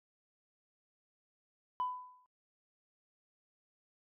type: tone with exponential decay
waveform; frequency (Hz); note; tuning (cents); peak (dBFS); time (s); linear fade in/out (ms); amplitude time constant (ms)
sine; 1000; B5; +21; -29; 1.8-2.26; 0; 100
effects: noise-tail reverb RT60 0.1 s tail -25 dB re dry + tanh soft clip ceiling -28 dBFS